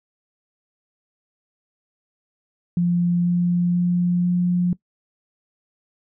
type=tone with pitch steps; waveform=sine; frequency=174.4 / 175.41 / 176.43 / 177.45 Hz; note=F3 / F3 / F3 / F3; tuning=-2 / +8 / +18 / +28 cents; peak=-16 dBFS; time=2.77-4.73 s; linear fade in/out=2 ms; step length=490 ms; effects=noise-tail reverb RT60 0.1 s tail -20 dB re dry